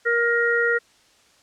harmonic tone, 470.4 Hz, A#4, 16 cents sharp, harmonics 1 / 3 / 4, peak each -22 / -22 / -22 dBFS, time 0.05-0.79 s, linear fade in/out 20 ms, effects white hiss -57 dBFS RMS until 1.42 s + low-pass 7000 Hz 12 dB/octave

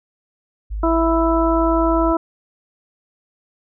sine tone, 52.1 Hz, G#1, 6 cents sharp, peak -22 dBFS, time 0.7-2.13 s, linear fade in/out 20 ms
harmonic tone, 329.6 Hz, E4, in tune, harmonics 1 / 2 / 3 / 4, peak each -17 / -20 / -22 / -23 dBFS, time 0.83-2.17 s, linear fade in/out 5 ms
effects none

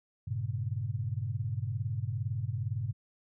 sine chord, G diminished, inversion none, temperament equal with one note detuned, 99.02 / 116.54 / 138.59 Hz, G2 / Bb2 / Db3, +18 / 0 / 0 cents, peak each -35 / -34 / -38 dBFS, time 0.27-2.93 s, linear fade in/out 10 ms, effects none

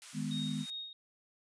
white high-pass noise, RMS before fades -49 dBFS, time 0.02-0.7 s, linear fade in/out 0 ms, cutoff 1100 Hz, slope 12 dB/octave
sine chord, G# minor, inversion second, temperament just, 155.74 / 207.7 / 249.2 Hz, D#3 / G#3 / B3, +2 / 0 / +16 cents, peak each -38 dBFS, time 0.13-0.66 s, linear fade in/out 50 ms
sine tone with tremolo, 3729 Hz, A#7, in tune, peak -38 dBFS, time 0.31-0.93 s, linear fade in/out 2 ms, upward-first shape sine, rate 2.8 Hz, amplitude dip 70%
effects resampled to 22050 Hz

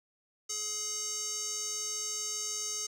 square tone with band-pass filter, 423.5 Hz, G#4, 34 cents sharp, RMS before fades -36 dBFS, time 0.49-2.87 s, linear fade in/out 10 ms, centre 6400 Hz, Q 6, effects 11-bit

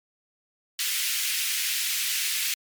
pink high-pass noise, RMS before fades -27 dBFS, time 0.79-2.54 s, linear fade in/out 2 ms, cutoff 2100 Hz, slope 24 dB/octave, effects MP3 96 kbps

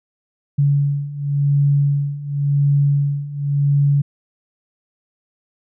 sine beating tone pair, 141.7 / 142.62 Hz, C#3 / C#3, +38 / +50 cents, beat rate 0.92 Hz, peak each -19 / -16 dBFS, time 0.58-4.02 s, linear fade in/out 10 ms, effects none

